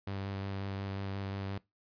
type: tone with vibrato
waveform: sawtooth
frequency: 98 Hz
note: G2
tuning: in tune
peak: -32 dBFS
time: 0.07-1.58 s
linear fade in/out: 5 ms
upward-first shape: square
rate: 5.6 Hz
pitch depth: 11 cents each way
effects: noise-tail reverb RT60 0.2 s tail -21 dB re dry + resampled to 11025 Hz